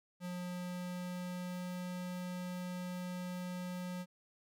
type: tone with pitch glide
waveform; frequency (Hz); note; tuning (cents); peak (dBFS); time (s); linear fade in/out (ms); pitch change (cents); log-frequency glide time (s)
square; 178.9 to 180.25; F3 to F#3; +42 to -45; -40; 0.2-4.06; 50; +13; 0.39-1.93
effects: none